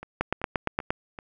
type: two click trains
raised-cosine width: 0.5 ms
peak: -9 / -23 dBFS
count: 7 / 4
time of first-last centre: 0.21-0.905 / 0.03-1.188 s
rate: 8.63 / 2.59 Hz
effects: none